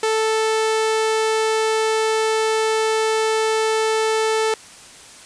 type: tone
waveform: sawtooth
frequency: 440 Hz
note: A4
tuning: in tune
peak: -13 dBFS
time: 0.03-4.54 s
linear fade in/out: 2 ms
effects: white hiss -42 dBFS RMS until 5.25 s + resampled to 22050 Hz